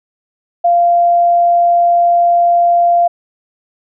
sine tone, 693 Hz, F5, 14 cents flat, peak -7 dBFS, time 0.64-3.08 s, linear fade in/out 10 ms, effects none

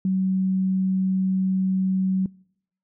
sine tone, 188.7 Hz, F#3, 34 cents sharp, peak -19 dBFS, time 0.05-2.26 s, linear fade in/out 2 ms, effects noise-tail reverb RT60 0.7 s tail -25 dB re dry

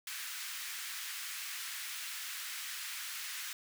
pink high-pass noise, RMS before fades -42 dBFS, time 0.07-3.53 s, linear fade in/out 2 ms, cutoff 1500 Hz, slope 24 dB/octave, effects none

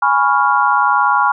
sine chord, C# dominant seventh, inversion second, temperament equal, 830.6 / 987.8 / 1108.7 / 1396.9 Hz, G#5 / B5 / C#6 / E#6, 0 / 0 / 0 / 0 cents, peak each -16 dBFS, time 0.02-1.32 s, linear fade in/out 5 ms, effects none

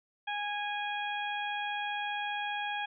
harmonic tone, 825 Hz, G#5, 12 cents flat, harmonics 1 / 2 / 3 / 4, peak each -35 / -38 / -40 / -41 dBFS, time 0.27-2.86 s, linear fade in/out 10 ms, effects none

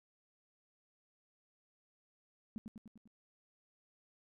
sine tone with echo, 220 Hz, A3, in tune, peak -38 dBFS, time 2.56-2.58 s, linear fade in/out 0 ms, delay 99 ms, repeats 5, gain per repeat -4 dB, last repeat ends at 3.075 s, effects none

